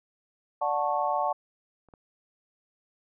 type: chord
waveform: sine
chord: D major seventh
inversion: none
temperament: just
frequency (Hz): 587.3 / 734.2 / 881 / 1101.2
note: D5 / F#5 / A5 / C#6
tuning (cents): 0 / -14 / +2 / -12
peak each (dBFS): -31 / -29 / -29 / -31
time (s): 0.61-1.33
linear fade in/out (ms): 10
type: clicks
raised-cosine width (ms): 1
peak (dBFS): -43 / -36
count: 2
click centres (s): 1.887 / 1.938
effects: none